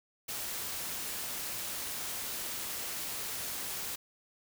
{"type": "noise", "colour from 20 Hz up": "white", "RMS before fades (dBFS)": -38, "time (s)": [0.28, 3.96], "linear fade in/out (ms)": 10, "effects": []}